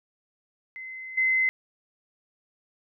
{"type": "tone with level steps", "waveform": "sine", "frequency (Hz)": 2054, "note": "C7", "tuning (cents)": -33, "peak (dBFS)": [-36, -20], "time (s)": [0.76, 1.49], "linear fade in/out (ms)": 0, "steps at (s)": 1.17, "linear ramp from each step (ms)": 10, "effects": []}